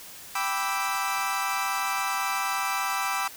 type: chord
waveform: 30% pulse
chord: E minor seventh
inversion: first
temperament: equal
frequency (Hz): 784 / 987.8 / 1174.7 / 1318.5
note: G5 / B5 / D6 / E6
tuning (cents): 0 / 0 / 0 / 0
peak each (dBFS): -29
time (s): 0.35-3.28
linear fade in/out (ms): 5
effects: white hiss -44 dBFS RMS until 3.36 s